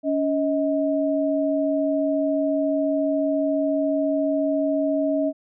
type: tone pair together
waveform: sine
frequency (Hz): 282.2 / 632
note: C#4 / D#5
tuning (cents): +31 / +27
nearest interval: octave + major second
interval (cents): 1396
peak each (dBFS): -22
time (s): 0.03-5.33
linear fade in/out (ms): 50
effects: none